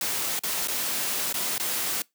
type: noise with dropouts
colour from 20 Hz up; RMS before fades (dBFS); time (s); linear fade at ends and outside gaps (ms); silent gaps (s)
white; -28; 0.01-2.02; 2; 0.392-0.435 / 0.674-0.683 / 1.327-1.341 / 1.581-1.598
effects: noise-tail reverb RT60 0.2 s tail -24 dB re dry + high-pass 150 Hz 12 dB/octave